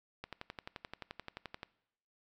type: click train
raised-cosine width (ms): 0.3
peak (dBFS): -26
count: 17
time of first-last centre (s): 0.24-1.631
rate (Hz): 11.5
effects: noise-tail reverb RT60 0.8 s tail -21 dB re dry